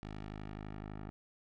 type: tone with low-pass filter sweep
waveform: 10% pulse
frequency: 51.9 Hz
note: G#1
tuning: in tune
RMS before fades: -45 dBFS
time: 0.03-1.1 s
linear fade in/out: 0 ms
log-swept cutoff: 4200 to 1600 Hz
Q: 0.77
effects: none